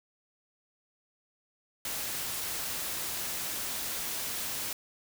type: noise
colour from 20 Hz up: white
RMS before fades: -35 dBFS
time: 1.85-4.73 s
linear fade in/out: 2 ms
effects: none